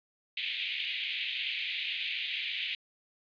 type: band-pass noise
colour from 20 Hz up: pink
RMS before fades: -35 dBFS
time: 0.37-2.75 s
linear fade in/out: 2 ms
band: 2200 to 3700 Hz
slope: 48 dB/octave
effects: resampled to 11025 Hz